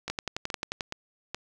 two click trains, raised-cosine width 0.2 ms, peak -13 / -16 dBFS, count 9 / 4, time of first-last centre 0.1-0.808 / 0.08-1.346 s, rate 11.3 / 2.37 Hz, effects none

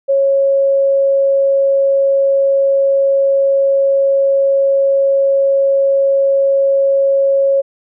sine tone, 549 Hz, C#5, 17 cents flat, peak -9 dBFS, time 0.08-7.62 s, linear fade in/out 20 ms, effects none

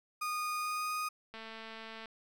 35% pulse tone with pitch glide, 1230 to 1240.7 Hz, D#6 to D#6, -20 to -5 cents, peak -32 dBFS, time 0.21-1.09 s, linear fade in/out 10 ms, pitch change +15 cents, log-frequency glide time 0.57-0.93 s
click train, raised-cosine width 0.3 ms, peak -31 dBFS, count 161, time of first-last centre 1.34-2.057 s, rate 223 Hz
effects none

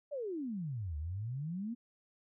sine exponential two-way sweep, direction down then up, 609 to 72.1 to 245.3 Hz, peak -36 dBFS, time 0.11-1.75 s, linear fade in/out 20 ms, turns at 0.97 s, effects none

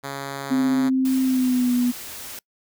5% pulse tone, 138.59 Hz, C#3, in tune, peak -18 dBFS, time 0.03-0.9 s, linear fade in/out 20 ms
sine tone with pitch glide, 261.6 to 245.5 Hz, C4 to B3, 0 to -10 cents, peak -17 dBFS, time 0.5-1.92 s, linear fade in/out 20 ms, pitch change -110 cents, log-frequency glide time 1.22-1.72 s
white noise, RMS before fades -36 dBFS, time 1.05-2.39 s, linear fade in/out 2 ms
effects noise-tail reverb RT60 0.1 s tail -25 dB re dry

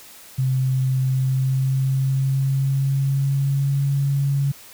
sine tone with pitch glide, 130.81 to 139.39 Hz, C3 to C#3, 0 to +10 cents, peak -17 dBFS, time 0.38-4.52 s, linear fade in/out 10 ms, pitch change +110 cents, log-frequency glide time 1.01-3.88 s, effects white hiss -44 dBFS RMS until 4.73 s

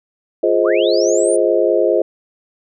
sine chord, F minor seventh, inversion none, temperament just, 349.2 / 419.1 / 523.8 / 628.6 Hz, F4 / Ab4 / C5 / Eb5, 0 / +16 / +2 / +18 cents, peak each -17 dBFS, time 0.43-2.02 s, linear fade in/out 5 ms
sine linear sweep, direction up, 906 to 9620 Hz, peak -23 dBFS, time 0.64-1.37 s, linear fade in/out 20 ms
effects none

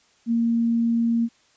sine tone, 231.9 Hz, A#3, 9 cents flat, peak -18 dBFS, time 0.26-1.29 s, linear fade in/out 50 ms, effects white hiss -60 dBFS RMS until 1.56 s + resampled to 16000 Hz

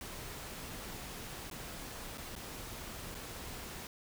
pink noise with dropouts, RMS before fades -45 dBFS, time 0.01-3.87 s, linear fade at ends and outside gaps 1 ms, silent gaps 1.5-1.512 / 2.175-2.18 / 2.353-2.362 / 3.145-3.15 s, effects none

